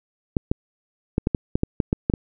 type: clicks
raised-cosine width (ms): 3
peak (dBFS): -6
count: 11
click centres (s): 0.368 / 0.515 / 1.181 / 1.271 / 1.348 / 1.555 / 1.634 / 1.802 / 1.929 / 2.099 / 2.138
effects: none